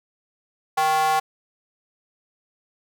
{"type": "tone with high-pass filter", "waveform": "square", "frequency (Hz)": 156.2, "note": "D#3", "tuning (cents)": 7, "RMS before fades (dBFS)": -20, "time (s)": [0.77, 1.2], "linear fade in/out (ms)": 10, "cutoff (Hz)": 860, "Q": 6.7, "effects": []}